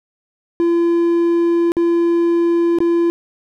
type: tone with dropouts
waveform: triangle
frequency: 340.3 Hz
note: F4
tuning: 45 cents flat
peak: -10 dBFS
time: 0.6-3.1 s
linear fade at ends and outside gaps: 0 ms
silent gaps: 1.719-1.768 / 2.786-2.804 s
effects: none